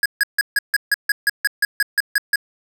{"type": "tone bursts", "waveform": "square", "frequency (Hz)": 1661.2, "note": "G#6", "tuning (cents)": 0, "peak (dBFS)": -14, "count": 14, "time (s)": [0.03, 2.358], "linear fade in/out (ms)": 2, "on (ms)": 27, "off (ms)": 150, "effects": []}